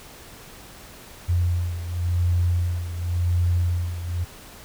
sine beating tone pair, 87.31 / 88.23 Hz, F2 / F2, 0 / +18 cents, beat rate 0.92 Hz, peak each -21 / -26 dBFS, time 1.28-4.25 s, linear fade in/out 20 ms, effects pink hiss -44 dBFS RMS until 4.64 s

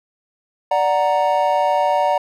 triangle chord, D augmented, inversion none, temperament equal, 587.3 / 740 / 932.3 Hz, D5 / F#5 / A#5, 0 / 0 / 0 cents, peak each -17 dBFS, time 0.71-2.18 s, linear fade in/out 5 ms, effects none

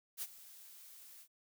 blue noise with ADSR envelope, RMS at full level -39 dBFS, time 0.17-1.28 s, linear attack 51 ms, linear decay 43 ms, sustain -17 dB, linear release 71 ms, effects none

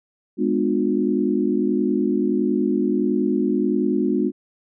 sine chord, G# diminished seventh, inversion none, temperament just, 207.7 / 249.2 / 299 / 358.8 Hz, G#3 / B3 / D4 / F4, 0 / +16 / +31 / +47 cents, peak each -23 dBFS, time 0.37-4.32 s, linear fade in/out 50 ms, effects none

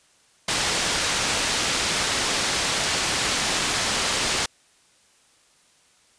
white low-pass noise, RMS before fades -24 dBFS, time 0.48-4.46 s, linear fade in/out 5 ms, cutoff 6000 Hz, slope 12 dB/octave, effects white hiss -59 dBFS RMS until 6.18 s + resampled to 22050 Hz

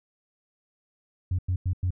sine tone bursts, 91 Hz, F#2, 28 cents flat, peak -21 dBFS, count 4, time 1.31-1.906 s, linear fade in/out 5 ms, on 77 ms, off 96 ms, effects tanh soft clip ceiling -20 dBFS

